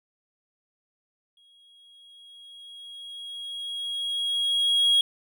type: tone with exponential growth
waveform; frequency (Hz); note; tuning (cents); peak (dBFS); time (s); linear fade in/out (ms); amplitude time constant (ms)
triangle; 3298; G#7; -13; -15; 1.37-5.01; 2; 790
effects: none